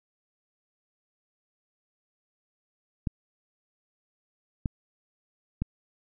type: clicks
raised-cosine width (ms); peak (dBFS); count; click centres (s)
5; -15; 3; 3.072 / 4.658 / 5.62
effects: none